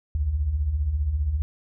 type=beating tone pair; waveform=sine; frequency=60.7 / 75.7 Hz; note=B1 / D#2; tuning=-29 / -47 cents; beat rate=15 Hz; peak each=-30 / -22 dBFS; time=0.15-1.42 s; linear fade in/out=0 ms; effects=none